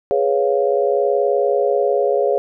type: chord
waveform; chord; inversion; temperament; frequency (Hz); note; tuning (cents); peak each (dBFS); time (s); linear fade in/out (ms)
sine; C# dominant seventh; second; equal; 415.3 / 493.9 / 554.4 / 698.5; G#4 / B4 / C#5 / E#5; 0 / 0 / 0 / 0; -18 / -22 / -18 / -23; 0.11-2.38; 0
effects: none